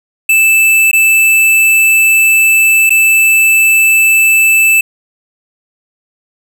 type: tone with dropouts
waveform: square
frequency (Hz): 2637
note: E7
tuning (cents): 0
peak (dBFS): -6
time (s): 0.29-4.81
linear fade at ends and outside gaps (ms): 5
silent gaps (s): 0.914-0.93 / 2.895-2.904
effects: none